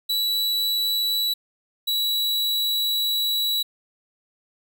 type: tone pair in turn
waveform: 45% pulse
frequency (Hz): 3937 / 3915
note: B7 / B7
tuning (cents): -6 / -16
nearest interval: unison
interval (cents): 10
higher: first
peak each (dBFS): -21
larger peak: neither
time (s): 0.09-1.34 / 1.87-3.63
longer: second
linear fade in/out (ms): 10
effects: none